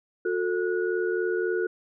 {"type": "tone cluster", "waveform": "sine", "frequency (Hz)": [362.7, 446.4, 1460], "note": ["F#4", "A4", "F#6"], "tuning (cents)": [-34, 25, -24], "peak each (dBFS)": [-26, -28, -33], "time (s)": [0.25, 1.67], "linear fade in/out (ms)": 5, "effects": []}